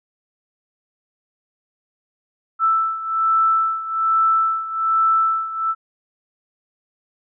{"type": "beating tone pair", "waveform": "sine", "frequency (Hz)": [1322, 1323.2], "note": ["E6", "E6"], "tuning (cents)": [5, 6], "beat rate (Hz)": 1.2, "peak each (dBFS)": [-17, -21], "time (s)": [2.59, 5.75], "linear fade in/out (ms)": 50, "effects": []}